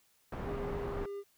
pink low-pass noise, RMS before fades -39 dBFS, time 0.32-1.06 s, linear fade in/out 5 ms, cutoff 1200 Hz, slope 12 dB/octave
triangle tone with pitch glide, 404.3 to 401.3 Hz, G#4 to G4, -46 to +41 cents, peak -36 dBFS, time 0.44-1.24 s, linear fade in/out 50 ms, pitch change -13 cents, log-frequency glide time 0.84-0.94 s
effects white hiss -70 dBFS RMS until 1.37 s

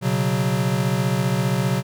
square chord, B suspended second, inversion none, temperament equal, 123.47 / 138.59 / 185 Hz, B2 / C#3 / F#3, 0 / 0 / 0 cents, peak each -24 dBFS, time 0.01-1.83 s, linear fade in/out 50 ms, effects none

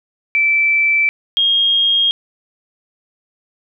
sine tone pair in turn, 2325 / 3246 Hz, D7 / G#7, -18 / -40 cents, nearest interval tritone, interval 578 cents, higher second, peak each -11 dBFS, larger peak neither, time 0.35-1.09 / 1.37-2.11 s, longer neither, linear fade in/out 0 ms, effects none

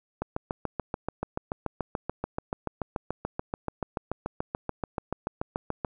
click train, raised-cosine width 1 ms, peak -15 dBFS, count 40, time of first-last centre 0.22-5.848 s, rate 6.93 Hz, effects none

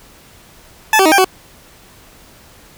20% pulse tone with pitch steps, 869 / 384.1 / 314.1 / 793 / 375.1 Hz, A5 / G4 / D#4 / G5 / F#4, -22 / -35 / +16 / +20 / +24 cents, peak -3 dBFS, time 0.93-1.245 s, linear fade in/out 2 ms, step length 63 ms, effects pink hiss -44 dBFS RMS until 2.77 s

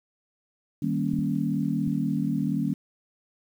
sine chord, Eb dominant seventh, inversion none, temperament equal, 155.56 / 196 / 233.1 / 277.2 Hz, Eb3 / G3 / Bb3 / Db4, 0 / 0 / 0 / 0 cents, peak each -29 dBFS, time 0.82-2.74 s, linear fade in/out 5 ms
clicks, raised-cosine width 5 ms, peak -26 dBFS, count 3, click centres 1.135 / 1.189 / 1.876 s
effects 9-bit

